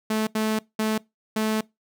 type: tone bursts at uneven times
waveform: sawtooth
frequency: 217.6 Hz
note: A3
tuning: 19 cents flat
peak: -18 dBFS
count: 4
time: 0.1-0.27 / 0.35-0.59 / 0.79-0.98 / 1.36-1.61 s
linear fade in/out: 5 ms
effects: noise-tail reverb RT60 0.2 s tail -23 dB re dry